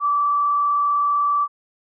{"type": "tone with frequency modulation", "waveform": "sine", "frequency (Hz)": 1160, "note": "D6", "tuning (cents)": -22, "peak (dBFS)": -16, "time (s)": [0, 1.48], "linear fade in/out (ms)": 50, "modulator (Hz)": 35.7, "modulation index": 0.41, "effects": []}